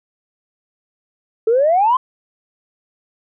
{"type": "exponential sweep", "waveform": "sine", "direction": "up", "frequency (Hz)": [432.1, 1060], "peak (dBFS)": -10, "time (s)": [1.47, 1.97], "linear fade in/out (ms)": 5, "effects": ["tanh soft clip ceiling -6 dBFS"]}